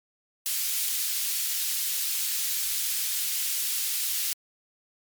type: high-pass noise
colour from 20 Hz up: white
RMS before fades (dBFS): -28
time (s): 0.46-4.33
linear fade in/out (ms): 0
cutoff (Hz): 2800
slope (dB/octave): 12
effects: MP3 96 kbps